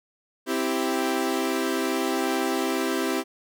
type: chord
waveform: sawtooth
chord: C major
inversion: none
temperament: equal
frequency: 261.6 / 329.6 / 392 Hz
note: C4 / E4 / G4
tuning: 0 / 0 / 0 cents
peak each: -24 dBFS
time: 0.46-3.24 s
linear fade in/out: 50 ms
effects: none